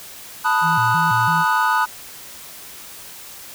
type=chord; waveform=triangle; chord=B dominant seventh; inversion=third; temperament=equal; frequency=880 / 987.8 / 1244.5 / 1480 Hz; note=A5 / B5 / D#6 / F#6; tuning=0 / 0 / 0 / 0 cents; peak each=-19 dBFS; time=0.44-1.86 s; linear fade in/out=20 ms
type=tone with vibrato; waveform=sine; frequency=138.5 Hz; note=C#3; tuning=1 cent flat; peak=-23 dBFS; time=0.61-1.45 s; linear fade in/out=50 ms; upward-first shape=square; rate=3 Hz; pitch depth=280 cents each way
effects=white hiss -38 dBFS RMS until 3.54 s

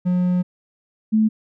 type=tone pair in turn; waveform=triangle / sine; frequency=180 / 217.8 Hz; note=F#3 / A3; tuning=-47 / -17 cents; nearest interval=minor third; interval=330 cents; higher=second; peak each=-14 / -13 dBFS; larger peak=second; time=0.05-0.43 / 1.12-1.29 s; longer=first; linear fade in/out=20 ms; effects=none

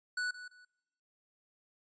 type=tone with echo; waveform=square; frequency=1480 Hz; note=F#6; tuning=in tune; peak=-33 dBFS; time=0.17-0.31 s; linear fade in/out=5 ms; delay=170 ms; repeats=2; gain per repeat=-12 dB; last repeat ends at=0.65 s; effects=noise-tail reverb RT60 1.0 s tail -26 dB re dry + resampled to 16000 Hz

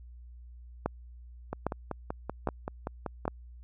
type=two click trains; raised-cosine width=1 ms; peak=-19 / -14 dBFS; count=10 / 4; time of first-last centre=1.53-3.254 / 0.86-3.279 s; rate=5.22 / 1.24 Hz; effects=added 60 Hz sine -46 dBFS peak until 3.63 s

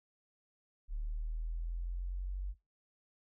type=linear sweep; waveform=sine; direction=up; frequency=36.71 to 48.11 Hz; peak=-35 dBFS; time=0.88-2.55 s; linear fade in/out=50 ms; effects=noise-tail reverb RT60 0.2 s tail -21 dB re dry

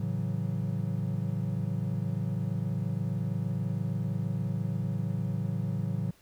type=chord; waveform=triangle; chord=F# minor seventh; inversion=first; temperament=equal; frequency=110 / 138.59 / 164.81 / 185 Hz; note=A2 / C#3 / E3 / F#3; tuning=0 / 0 / 0 / 0 cents; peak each=-31 / -32 / -33 / -33 dBFS; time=0-6.11 s; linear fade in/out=5 ms; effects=pink hiss -62 dBFS RMS until 6.21 s

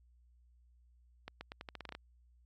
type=accelerating click train; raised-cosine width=0.3 ms; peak=-28 dBFS; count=11; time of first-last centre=1.28-1.95 s; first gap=130 ms; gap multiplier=0.84; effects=added 60 Hz sine -63 dBFS peak until 2.45 s + AAC 32 kbps

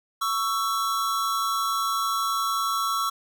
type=tone pair together; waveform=square; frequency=1117.6 / 1329 Hz; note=C#6 / E6; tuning=+14 / +14 cents; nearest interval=minor third; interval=300 cents; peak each=-27 dBFS; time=0.21-3.1 s; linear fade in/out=10 ms; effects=none

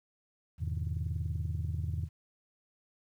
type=chord; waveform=sine; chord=E major seventh; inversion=none; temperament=just; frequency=82.41 / 103.01 / 123.61 / 154.51 Hz; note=E2 / G#2 / B2 / D#3; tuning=0 / -14 / +2 / -12 cents; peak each=-33 / -37 / -39 / -39 dBFS; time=0.58-2.09 s; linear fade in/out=50 ms; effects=tanh soft clip ceiling -25 dBFS + 11-bit

